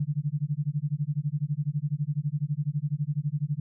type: tone with tremolo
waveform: sine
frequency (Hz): 146.83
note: D3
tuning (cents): 0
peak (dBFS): -22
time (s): 0-3.6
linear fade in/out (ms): 5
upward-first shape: sine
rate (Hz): 12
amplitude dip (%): 100
effects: none